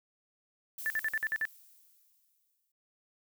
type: noise with exponential decay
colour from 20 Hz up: violet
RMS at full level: -41 dBFS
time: 0.78-2.72 s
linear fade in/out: 5 ms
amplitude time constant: 420 ms
type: tone bursts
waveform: sine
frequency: 1760 Hz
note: A6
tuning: in tune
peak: -28 dBFS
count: 7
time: 0.86-1.453 s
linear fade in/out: 0 ms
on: 41 ms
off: 51 ms
effects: none